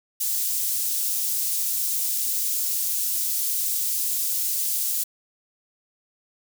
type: high-pass noise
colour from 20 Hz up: white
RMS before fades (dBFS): -25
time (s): 0.2-5.04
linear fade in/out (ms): 10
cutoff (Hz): 6400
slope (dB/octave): 12
effects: none